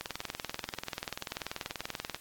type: click train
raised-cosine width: 0.2 ms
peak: -18 dBFS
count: 45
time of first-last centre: 0.01-2.146 s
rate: 20.6 Hz
effects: white hiss -54 dBFS RMS until 2.2 s + AAC 64 kbps